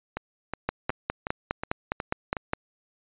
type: two click trains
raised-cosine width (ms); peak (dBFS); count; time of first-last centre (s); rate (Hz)
0.5; -15 / -10; 7 / 10; 0.17-2.368 / 0.69-2.534; 2.73 / 4.88
effects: resampled to 8000 Hz